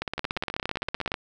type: two click trains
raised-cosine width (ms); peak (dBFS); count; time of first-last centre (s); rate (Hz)
0.3; -14 / -12; 16 / 20; 0.18-1.142 / 0.02-1.118; 15.6 / 17.3
effects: none